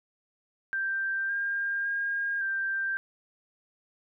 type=tone with pitch steps; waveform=sine; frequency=1574 / 1605 / 1619 / 1576 Hz; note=G6 / G6 / G#6 / G6; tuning=+7 / +40 / -45 / +9 cents; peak=-27 dBFS; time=0.73-2.97 s; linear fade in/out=0 ms; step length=560 ms; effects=none

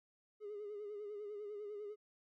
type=tone with vibrato; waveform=triangle; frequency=415.3 Hz; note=G#4; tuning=in tune; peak=-40 dBFS; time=0.4-1.96 s; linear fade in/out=50 ms; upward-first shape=sine; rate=10 Hz; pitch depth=53 cents each way; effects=tanh soft clip ceiling -40 dBFS

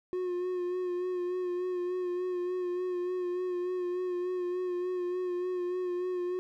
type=tone with vibrato; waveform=triangle; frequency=360.4 Hz; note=F#4; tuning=45 cents flat; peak=-28 dBFS; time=0.13-6.39 s; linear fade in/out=0 ms; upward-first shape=sine; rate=3.4 Hz; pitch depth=31 cents each way; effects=none

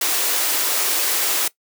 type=high-pass noise; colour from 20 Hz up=white; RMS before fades=-20 dBFS; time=0.01-1.48 s; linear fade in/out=5 ms; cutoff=290 Hz; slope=48 dB/octave; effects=noise-tail reverb RT60 0.1 s tail -19 dB re dry

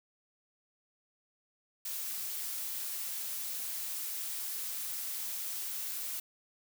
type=noise; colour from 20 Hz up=blue; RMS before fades=-38 dBFS; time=1.85-6.2 s; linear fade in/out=5 ms; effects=none

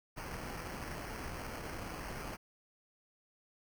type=noise with sample-and-hold; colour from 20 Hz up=pink; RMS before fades=-43 dBFS; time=0.16-2.37 s; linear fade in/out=20 ms; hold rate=3675 Hz; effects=none

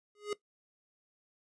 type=tone with exponential growth; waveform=square; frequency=415.3 Hz; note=G#4; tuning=in tune; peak=-30 dBFS; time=0.15-0.33 s; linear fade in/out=2 ms; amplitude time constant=39 ms; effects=noise-tail reverb RT60 0.1 s tail -17 dB re dry + resampled to 22050 Hz

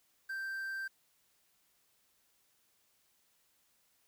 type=tone with quantisation; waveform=triangle; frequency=1568 Hz; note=G6; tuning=in tune; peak=-35 dBFS; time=0.29-0.88 s; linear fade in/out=10 ms; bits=10; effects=white hiss -73 dBFS RMS until 4.07 s

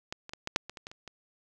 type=clicks; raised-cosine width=0.2 ms; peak=-18 / -26 / -21 / -16 / -6 / -23 / -26 / -23 / -29 / -26 dBFS; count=10; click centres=0.125 / 0.294 / 0.335 / 0.474 / 0.561 / 0.696 / 0.772 / 0.869 / 0.915 / 1.077 s; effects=none

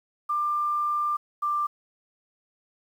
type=tone pair in turn; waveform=sine; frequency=1191 / 1184.3 Hz; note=D6 / D6; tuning=+24 / +14 cents; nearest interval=unison; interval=10 cents; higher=first; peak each=-23 dBFS; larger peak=neither; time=0.29-1.17 / 1.42-1.67 s; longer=first; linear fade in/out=10 ms; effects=9-bit

